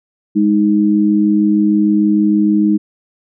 sine tone pair together, 206.2 / 312.7 Hz, G#3 / D#4, -12 / +9 cents, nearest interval perfect fifth, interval 721 cents, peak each -12 dBFS, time 0.35-2.78 s, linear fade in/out 20 ms, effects none

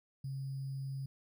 sine tone with sample-and-hold, 135.6 Hz, C#3, 38 cents flat, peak -37 dBFS, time 0.24-1.06 s, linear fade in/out 5 ms, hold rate 4900 Hz, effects none

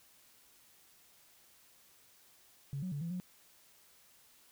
sine tone with pitch steps, 139.3 / 184.4 / 143.6 / 168.4 / 181.3 Hz, C#3 / F#3 / D3 / E3 / F#3, +9 / -6 / -39 / +37 / -35 cents, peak -35 dBFS, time 2.73-3.2 s, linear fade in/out 0 ms, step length 94 ms, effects tanh soft clip ceiling -31 dBFS + white hiss -64 dBFS RMS until 4.51 s

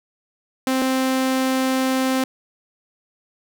sawtooth tone pair in turn, 261.6 / 261.6 Hz, C4 / C4, 0 / 0 cents, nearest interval unison, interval 0 cents, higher neither, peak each -14 dBFS, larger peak neither, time 0.67-0.82 / 0.82-2.24 s, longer second, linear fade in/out 2 ms, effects none

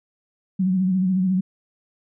sine tone with vibrato, 186.4 Hz, F#3, 13 cents sharp, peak -17 dBFS, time 0.59-1.41 s, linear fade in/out 10 ms, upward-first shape sine, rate 14 Hz, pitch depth 55 cents each way, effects none

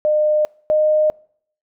sine tone pair in turn, 607 / 613.7 Hz, D#5 / D#5, -43 / -24 cents, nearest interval unison, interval 19 cents, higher second, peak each -13 / -12 dBFS, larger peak second, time 0.05-0.45 / 0.7-1.1 s, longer neither, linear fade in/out 0 ms, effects noise-tail reverb RT60 0.6 s tail -26 dB re dry

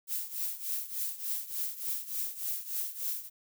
violet noise with tremolo, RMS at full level -32 dBFS, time 0.07-3.3 s, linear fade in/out 50 ms, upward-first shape triangle, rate 3.4 Hz, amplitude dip 85%, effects none

